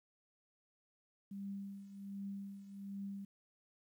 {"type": "tone with tremolo", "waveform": "sine", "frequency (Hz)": 198.2, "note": "G3", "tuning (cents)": 19, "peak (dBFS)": -40, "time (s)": [1.31, 3.25], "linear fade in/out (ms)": 5, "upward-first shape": "triangle", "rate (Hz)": 1.3, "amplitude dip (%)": 75, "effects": ["12-bit"]}